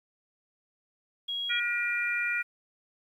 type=tone; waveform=sine; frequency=3300 Hz; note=G#7; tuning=12 cents flat; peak=-30 dBFS; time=1.28-1.6 s; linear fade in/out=10 ms
type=harmonic tone; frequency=478.9 Hz; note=A#4; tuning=47 cents sharp; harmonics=3 / 4 / 5; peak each=-31 / -33 / -30 dBFS; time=1.49-2.43 s; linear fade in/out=20 ms
effects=10-bit